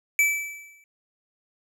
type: tone with exponential decay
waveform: square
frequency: 2311 Hz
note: D7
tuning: 28 cents flat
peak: -16 dBFS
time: 0.19-0.84 s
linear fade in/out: 1 ms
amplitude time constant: 140 ms
effects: none